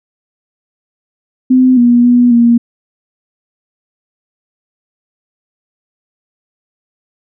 sine tone with pitch steps, 256.3 / 240.6 / 243.8 / 235.7 Hz, C4 / B3 / B3 / A#3, -36 / -45 / -22 / +19 cents, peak -4 dBFS, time 1.5-2.58 s, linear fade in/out 10 ms, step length 270 ms, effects none

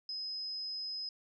sine tone, 5070 Hz, D#8, 32 cents sharp, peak -37 dBFS, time 0.09-1.09 s, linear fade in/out 2 ms, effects none

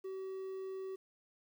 triangle tone with quantisation, 381.2 Hz, G4, 48 cents flat, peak -38 dBFS, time 0.04-0.96 s, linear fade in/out 10 ms, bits 11, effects none

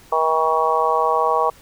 harmonic tone, 159.6 Hz, D#3, 44 cents sharp, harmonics 3 / 4 / 5 / 6 / 7, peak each -22 / -23 / -22 / -22 / -20 dBFS, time 0.12-1.5 s, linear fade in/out 5 ms, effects pink hiss -48 dBFS RMS until 1.61 s

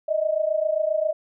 sine tone pair together, 610 / 637.5 Hz, D#5 / D#5, -34 / +42 cents, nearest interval minor second, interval 76 cents, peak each -23 dBFS, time 0.08-1.13 s, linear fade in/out 10 ms, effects none

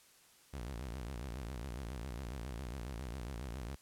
sawtooth tone with vibrato, 62 Hz, B1, 7 cents sharp, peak -37 dBFS, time 0.53-3.76 s, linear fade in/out 10 ms, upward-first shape sine, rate 7.3 Hz, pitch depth 230 cents each way, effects white hiss -64 dBFS RMS until 3.81 s + low-pass 12000 Hz 12 dB/octave

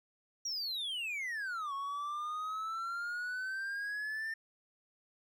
triangle exponential two-way sweep, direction down then up, 5780 to 1097 to 1806 Hz, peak -34 dBFS, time 0.45-4.34 s, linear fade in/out 5 ms, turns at 1.73 s, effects none

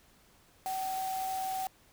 sine tone in noise, 760 Hz, F#5, 46 cents sharp, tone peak -32 dBFS, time 0.66-1.67 s, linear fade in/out 0 ms, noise white, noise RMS -44 dBFS, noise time 0.66-1.67 s, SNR +9 dB, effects pink hiss -63 dBFS RMS until 1.92 s

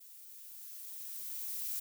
violet noise with level ramp, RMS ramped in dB -55 to -37 dBFS, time 0-1.8 s, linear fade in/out 10 ms, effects none

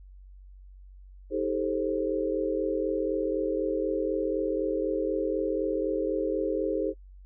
sine chord, A half-diminished seventh, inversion second, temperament just, 316.8 / 396 / 440 / 528 Hz, Eb4 / G4 / A4 / C5, +31 / +18 / 0 / +16 cents, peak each -31 dBFS, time 1.3-6.94 s, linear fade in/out 50 ms, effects noise-tail reverb RT60 0.1 s tail -22 dB re dry + added 47 Hz sine -46 dBFS peak until 7.25 s

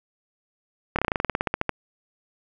slowing click train, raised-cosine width 0.5 ms, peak -7 dBFS, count 16, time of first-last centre 0.96-1.693 s, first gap 27 ms, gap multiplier 1.08, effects none

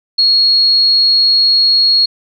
sine tone, 4309 Hz, C#8, 50 cents flat, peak -7 dBFS, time 0.18-2.06 s, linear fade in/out 10 ms, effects none

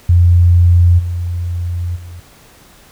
sine tone with level steps, 87.31 Hz, F2, in tune, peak -5 / -16 / -28 dBFS, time 0.09-2.2 s, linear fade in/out 5 ms, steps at 0.98 / 1.95 s, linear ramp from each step 20 ms, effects pink hiss -44 dBFS RMS until 2.91 s

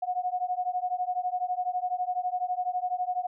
sine beating tone pair, 721 / 733 Hz, F#5 / F#5, -45 / -16 cents, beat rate 12 Hz, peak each -30 dBFS, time 0.02-3.27 s, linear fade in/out 10 ms, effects none

